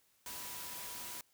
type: tone in noise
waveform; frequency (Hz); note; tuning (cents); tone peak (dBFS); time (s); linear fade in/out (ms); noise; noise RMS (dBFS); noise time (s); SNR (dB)
sine; 980; B5; -14; -54; 0.26-1.21; 2; white; -45; 0.26-1.21; -12
effects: white hiss -72 dBFS RMS until 1.33 s